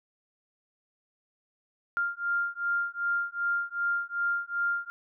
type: beating tone pair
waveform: sine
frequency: 1396.9 / 1399.5 Hz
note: F6 / F6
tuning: 0 / +3 cents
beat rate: 2.6 Hz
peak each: -30 dBFS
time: 1.97-4.9 s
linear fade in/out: 0 ms
effects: none